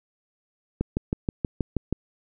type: click train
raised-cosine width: 3 ms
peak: -11 dBFS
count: 8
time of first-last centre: 0.81-1.926 s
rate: 6.27 Hz
effects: none